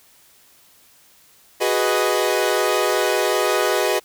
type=chord; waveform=sawtooth; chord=G# minor seventh; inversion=third; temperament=equal; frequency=370 / 415.3 / 493.9 / 622.3 Hz; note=F#4 / G#4 / B4 / D#5; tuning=0 / 0 / 0 / 0 cents; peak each=-19 dBFS; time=1.6-4 s; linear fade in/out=20 ms; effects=white hiss -53 dBFS RMS until 4.04 s